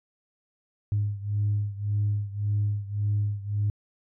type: beating tone pair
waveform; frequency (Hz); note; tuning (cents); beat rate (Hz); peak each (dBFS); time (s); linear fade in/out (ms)
sine; 102.7 / 104.5; G#2 / G#2; -19 / +11; 1.8; -25 / -28; 0.92-3.7; 0
effects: tanh soft clip ceiling -18 dBFS